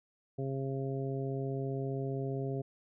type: harmonic tone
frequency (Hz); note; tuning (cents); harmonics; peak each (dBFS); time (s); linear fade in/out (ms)
135.1; C#3; -44; 1 / 2 / 3 / 4 / 5; -35 / -41 / -38 / -46 / -45; 0.38-2.62; 10
effects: none